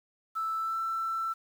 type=tone with pitch glide; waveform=sine; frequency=1318.5 to 1334.6 Hz; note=E6 to E6; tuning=0 to +21 cents; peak=-28 dBFS; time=0.35-1.34 s; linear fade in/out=20 ms; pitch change=+21 cents; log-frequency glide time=0.56-0.78 s; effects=tanh soft clip ceiling -25 dBFS + 9-bit